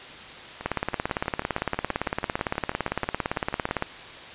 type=two click trains; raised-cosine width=0.5 ms; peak=-9 / -20 dBFS; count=57 / 20; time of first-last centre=0.66-3.824 / 0.61-3.689 s; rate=17.7 / 6.17 Hz; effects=white hiss -41 dBFS RMS until 4.34 s + resampled to 8000 Hz